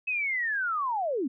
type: linear sweep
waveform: sine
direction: down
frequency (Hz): 2590 to 233.1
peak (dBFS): -26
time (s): 0.07-1.28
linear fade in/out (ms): 10
effects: none